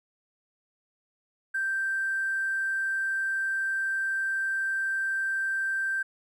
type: tone with hard clipping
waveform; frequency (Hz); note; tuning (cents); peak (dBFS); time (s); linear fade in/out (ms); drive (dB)
triangle; 1568; G6; 0; -26; 1.54-6.03; 10; 3
effects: none